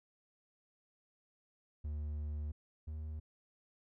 triangle tone pair in turn, 75 / 77.33 Hz, D2 / D#2, +37 / -10 cents, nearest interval minor second, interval 53 cents, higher second, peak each -35 / -38 dBFS, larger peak first, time 1.84-2.52 / 2.87-3.2 s, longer first, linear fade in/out 10 ms, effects none

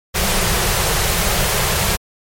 pink band-stop noise, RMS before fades -17 dBFS, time 0.14-1.97 s, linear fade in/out 20 ms, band 210 to 350 Hz, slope 96 dB/octave, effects MP3 64 kbps

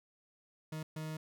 40% pulse tone bursts at uneven times, 156.4 Hz, D#3, 9 cents sharp, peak -38 dBFS, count 2, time 0.72-0.83 / 0.96-1.17 s, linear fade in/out 5 ms, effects none

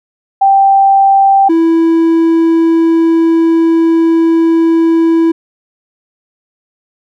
sine / triangle tone pair in turn, 784 / 329.4 Hz, G5 / E4, 0 / -1 cents, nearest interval octave + minor third, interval 1501 cents, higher first, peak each -4 dBFS, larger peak neither, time 0.41-1.49 / 1.49-5.32 s, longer second, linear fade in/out 10 ms, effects none

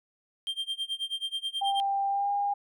triangle tone with tremolo, 3176 Hz, G7, 22 cents sharp, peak -26 dBFS, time 0.47-1.8 s, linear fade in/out 0 ms, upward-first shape sine, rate 9.3 Hz, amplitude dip 95%
sine tone with pitch glide, 792 to 808.6 Hz, G5 to G#5, +18 to -46 cents, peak -25 dBFS, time 1.61-2.54 s, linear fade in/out 10 ms, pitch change +36 cents, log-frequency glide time 2.08-2.31 s
effects none

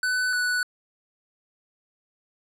square tone pair in turn, 1500 / 1481.1 Hz, F#6 / F#6, +23 / +1 cents, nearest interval unison, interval 22 cents, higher first, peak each -23 dBFS, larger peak neither, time 0.03-0.33 / 0.33-0.63 s, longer neither, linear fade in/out 2 ms, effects low-pass 11000 Hz 12 dB/octave

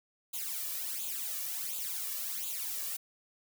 blue noise with flanger, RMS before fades -37 dBFS, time 0.33-2.97 s, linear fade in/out 10 ms, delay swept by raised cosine 0.27 to 1.77 ms, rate 1.4 Hz, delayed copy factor +0.8, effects none

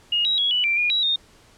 sine tone with pitch steps, 2861 / 3847 / 3336 / 2959 / 2355 / 2433 / 3883 / 3673 Hz, F7 / B7 / G#7 / F#7 / D7 / D#7 / B7 / A#7, +41 / -46 / +7 / -1 / +4 / -39 / -30 / -26 cents, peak -18 dBFS, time 0.12-1.16 s, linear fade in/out 5 ms, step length 130 ms, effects pink hiss -53 dBFS RMS until 1.57 s + low-pass 9000 Hz 12 dB/octave

